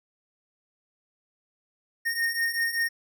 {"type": "beating tone pair", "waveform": "square", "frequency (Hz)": [1842, 1847.2], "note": ["A#6", "A#6"], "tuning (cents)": [-21, -16], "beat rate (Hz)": 5.2, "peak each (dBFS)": [-31, -27], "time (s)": [2.05, 2.89], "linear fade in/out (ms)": 20, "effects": []}